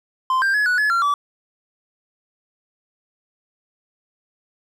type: tone with pitch steps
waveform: triangle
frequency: 1038 / 1584 / 1694 / 1473 / 1706 / 1374 / 1152 Hz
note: C6 / G6 / G#6 / F#6 / G#6 / F6 / D6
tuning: -14 / +18 / +34 / -8 / +46 / -29 / -34 cents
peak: -14 dBFS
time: 0.3-1.14 s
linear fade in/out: 2 ms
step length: 120 ms
effects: none